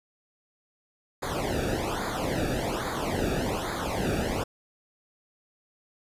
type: noise with flanger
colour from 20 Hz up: brown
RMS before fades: -29 dBFS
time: 1.22-4.44 s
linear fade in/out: 10 ms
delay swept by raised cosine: 0.35 to 0.98 ms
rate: 1.2 Hz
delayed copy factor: -0.95
effects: resampled to 32000 Hz